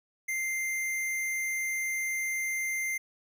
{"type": "tone", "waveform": "square", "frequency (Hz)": 2092, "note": "C7", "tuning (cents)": -1, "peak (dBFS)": -30, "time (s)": [0.28, 2.98], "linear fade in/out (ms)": 10, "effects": []}